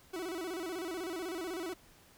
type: tone with vibrato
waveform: 40% pulse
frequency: 349.2 Hz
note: F4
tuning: in tune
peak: -36 dBFS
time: 0.13-1.74 s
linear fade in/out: 10 ms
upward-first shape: square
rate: 16 Hz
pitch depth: 120 cents each way
effects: pink hiss -61 dBFS RMS until 2.17 s